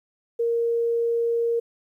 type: tone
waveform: sine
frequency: 466.2 Hz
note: A#4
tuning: in tune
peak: -20 dBFS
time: 0.39-1.6 s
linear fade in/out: 10 ms
effects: 10-bit